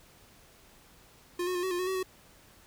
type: tone with pitch steps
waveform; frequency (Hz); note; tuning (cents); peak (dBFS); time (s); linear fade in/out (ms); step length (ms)
square; 352.9 / 365.4 / 354.6 / 376 / 352.7 / 367.3 / 379 / 372.7; F4 / F#4 / F4 / F#4 / F4 / F#4 / F#4 / F#4; +18 / -22 / +26 / +28 / +17 / -13 / +42 / +13; -30; 1.39-2.03; 5; 80
effects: pink hiss -58 dBFS RMS until 2.66 s